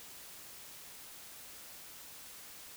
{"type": "silence", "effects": ["white hiss -51 dBFS RMS until 2.76 s"]}